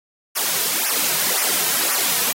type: noise with flanger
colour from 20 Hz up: white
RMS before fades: -20 dBFS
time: 0.35-2.33 s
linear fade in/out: 20 ms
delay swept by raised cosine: 0.24 to 3.64 ms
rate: 1.9 Hz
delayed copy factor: -1
effects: high-pass 200 Hz 12 dB/octave + AAC 48 kbps